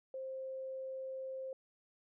sine tone, 527 Hz, C5, 12 cents sharp, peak -40 dBFS, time 0.14-1.53 s, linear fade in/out 2 ms, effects none

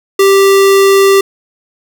square tone, 392 Hz, G4, in tune, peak -5 dBFS, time 0.19-1.21 s, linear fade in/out 5 ms, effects none

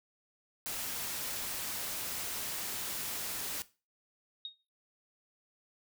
white noise, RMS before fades -38 dBFS, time 0.66-3.62 s, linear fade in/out 0 ms
sine tone with exponential decay, 3735 Hz, A#7, 3 cents sharp, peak -34 dBFS, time 4.45-4.56 s, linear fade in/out 2 ms, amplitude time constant 22 ms
effects noise-tail reverb RT60 0.3 s tail -17 dB re dry

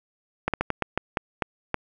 slowing click train, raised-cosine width 0.5 ms, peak -8 dBFS, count 9, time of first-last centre 0.48-1.743 s, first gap 57 ms, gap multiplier 1.28, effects none

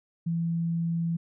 sine tone, 167.4 Hz, E3, 27 cents sharp, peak -25 dBFS, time 0.26-1.17 s, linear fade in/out 10 ms, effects none

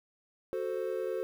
triangle chord, F# diminished, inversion none, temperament equal, 370 / 440 / 523.3 Hz, F#4 / A4 / C5, 0 / 0 / 0 cents, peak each -34 dBFS, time 0.53-1.23 s, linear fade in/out 0 ms, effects 10-bit

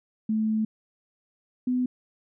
sine tone pair in turn, 218 / 250.9 Hz, A3 / B3, -16 / +28 cents, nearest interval major second, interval 244 cents, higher second, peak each -22 dBFS, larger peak neither, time 0.29-0.65 / 1.67-1.86 s, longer first, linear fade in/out 5 ms, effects none

